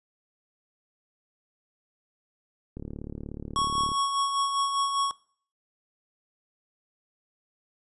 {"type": "click train", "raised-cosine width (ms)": 3, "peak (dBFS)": -24, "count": 43, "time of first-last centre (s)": [2.77, 3.918], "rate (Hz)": 36.6}
{"type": "tone with tremolo", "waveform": "square", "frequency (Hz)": 1108.7, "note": "C#6", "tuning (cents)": 0, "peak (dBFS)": -23, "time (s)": [3.56, 5.11], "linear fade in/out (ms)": 0, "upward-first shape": "sine", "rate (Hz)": 5, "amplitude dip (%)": 45}
{"effects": ["noise-tail reverb RT60 0.5 s tail -21 dB re dry", "resampled to 24000 Hz"]}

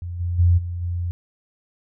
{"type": "tone with level steps", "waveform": "sine", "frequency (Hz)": 87.31, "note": "F2", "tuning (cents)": 0, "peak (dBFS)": [-27, -21, -12, -25, -22], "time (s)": [0.02, 1.11], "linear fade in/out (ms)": 0, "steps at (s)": [0.19, 0.38, 0.57, 0.81], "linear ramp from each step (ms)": 20, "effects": []}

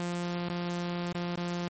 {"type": "tone with dropouts", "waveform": "sawtooth", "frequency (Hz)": 174.61, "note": "F3", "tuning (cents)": 0, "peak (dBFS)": -27, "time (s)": [0, 1.68], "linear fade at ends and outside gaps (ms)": 0, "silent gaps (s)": [[0.487, 0.498], [1.125, 1.149], [1.356, 1.374]], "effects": ["MP3 32 kbps"]}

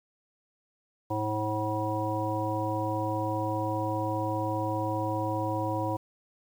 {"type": "harmonic tone", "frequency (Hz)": 107.5, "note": "A2", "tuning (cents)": -40, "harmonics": [1, 3, 5, 7, 9], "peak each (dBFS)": [-33, -33, -34, -36, -33], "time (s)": [1.1, 5.97], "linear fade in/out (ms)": 10, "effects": ["9-bit"]}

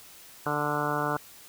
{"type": "harmonic tone with a mistuned harmonic", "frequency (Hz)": 147.9, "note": "D3", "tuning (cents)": 13, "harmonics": [1, 2, 3, 4, 5, 6, 7, 8, 9, 10], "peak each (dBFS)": [-35, -35, -35, -35, -35, -35, -35, -35, -35, -35], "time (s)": [0.46, 1.17], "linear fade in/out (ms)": 2, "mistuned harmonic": 10, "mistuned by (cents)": -26, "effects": ["white hiss -50 dBFS RMS until 1.48 s"]}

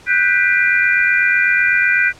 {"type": "chord", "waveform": "sine", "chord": "G major seventh", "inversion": "third", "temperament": "equal with one note detuned", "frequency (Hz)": [1480, 1568, 1975.5, 2393], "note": ["F#6", "G6", "B6", "D7"], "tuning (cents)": [0, 0, 0, 32], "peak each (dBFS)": -17, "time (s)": [0.06, 2.13], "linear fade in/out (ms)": 50, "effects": ["pink hiss -43 dBFS RMS until 2.19 s", "low-pass 7000 Hz 12 dB/octave"]}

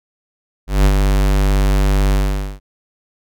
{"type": "tone with ADSR envelope", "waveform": "square", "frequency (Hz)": 49, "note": "G1", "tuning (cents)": 0, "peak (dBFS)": -8, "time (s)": [0.67, 2.6], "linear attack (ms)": 180, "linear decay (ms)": 61, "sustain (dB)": -4, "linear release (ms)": 470, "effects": []}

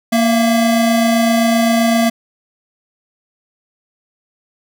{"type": "tone pair together", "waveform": "square", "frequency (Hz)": [233.1, 671.6], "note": ["A#3", "E5"], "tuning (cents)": [0, 32], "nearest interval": "octave + tritone", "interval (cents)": 1832, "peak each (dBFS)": [-13, -17], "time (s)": [0.12, 2.1], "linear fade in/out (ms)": 10, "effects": []}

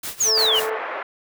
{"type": "noise with tremolo", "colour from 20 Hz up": "white", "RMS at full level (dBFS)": -29, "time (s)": [0.03, 0.7], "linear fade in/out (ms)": 5, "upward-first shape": "sine", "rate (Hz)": 5.7, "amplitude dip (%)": 85}
{"type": "exponential sweep", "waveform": "sine", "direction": "down", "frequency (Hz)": [6980, 2794], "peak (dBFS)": -16, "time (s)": [0.2, 0.6], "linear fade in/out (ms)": 10}
{"type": "harmonic tone", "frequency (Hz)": 220, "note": "A3", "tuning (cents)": 0, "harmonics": [2, 3, 4, 5, 6, 7, 8], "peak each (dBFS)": [-24, -34, -37, -35, -44, -45, -38], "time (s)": [0.24, 0.79], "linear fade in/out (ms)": 50}
{"type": "band-pass noise", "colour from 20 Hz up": "pink", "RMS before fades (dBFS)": -29, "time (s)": [0.37, 1.03], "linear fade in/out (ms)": 5, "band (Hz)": [490, 2100], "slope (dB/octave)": 24}
{"effects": []}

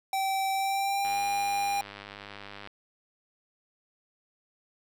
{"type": "tone with pitch glide", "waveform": "square", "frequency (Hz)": [774, 803.6], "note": ["G5", "G5"], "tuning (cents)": [-22, 43], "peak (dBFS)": -27, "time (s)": [0.13, 1.81], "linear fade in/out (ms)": 2, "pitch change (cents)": 65, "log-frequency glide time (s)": [0.52, 1.2]}
{"type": "click train", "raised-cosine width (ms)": 0.3, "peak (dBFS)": -26, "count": 165, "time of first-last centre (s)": [1.05, 2.674], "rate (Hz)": 101}
{"effects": []}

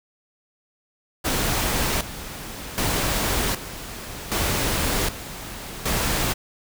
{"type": "noise with tremolo", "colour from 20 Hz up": "pink", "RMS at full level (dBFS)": -23, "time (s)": [1.24, 6.34], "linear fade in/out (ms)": 20, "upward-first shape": "square", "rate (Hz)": 0.65, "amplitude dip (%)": 75, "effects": []}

